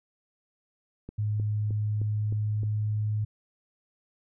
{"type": "click train", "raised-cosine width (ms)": 3, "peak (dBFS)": -26, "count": 6, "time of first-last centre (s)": [1.09, 2.633], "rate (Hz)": 3.24}
{"type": "tone with pitch glide", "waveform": "sine", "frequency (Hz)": [105.6, 106.46], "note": ["G#2", "G#2"], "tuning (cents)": [29, 43], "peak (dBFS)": -25, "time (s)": [1.18, 3.25], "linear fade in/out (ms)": 10, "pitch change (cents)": 14, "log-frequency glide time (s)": [1.5, 3.12]}
{"effects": []}